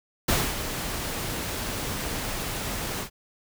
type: noise with ADSR envelope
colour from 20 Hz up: pink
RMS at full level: -22 dBFS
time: 0.28-3.1 s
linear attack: 9 ms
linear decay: 240 ms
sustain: -9 dB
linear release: 94 ms
effects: none